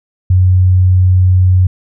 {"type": "tone", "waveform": "sine", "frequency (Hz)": 92, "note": "F#2", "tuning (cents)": -9, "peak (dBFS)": -5, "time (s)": [0.3, 1.67], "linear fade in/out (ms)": 5, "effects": []}